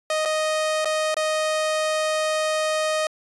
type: tone with dropouts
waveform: sawtooth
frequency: 622.3 Hz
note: D#5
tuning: in tune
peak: -17 dBFS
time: 0.1-3.07 s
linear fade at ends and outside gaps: 2 ms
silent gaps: 0.252-0.256 / 0.847-0.855 / 1.144-1.167 s
effects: resampled to 24000 Hz